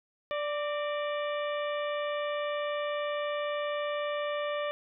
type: harmonic tone with a mistuned harmonic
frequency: 587.3 Hz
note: D5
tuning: in tune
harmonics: 1 / 2 / 3 / 4 / 5 / 6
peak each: -31 / -37 / -41 / -43 / -45 / -47 dBFS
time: 0.31-4.71 s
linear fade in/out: 0 ms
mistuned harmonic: 3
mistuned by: +58 cents
effects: none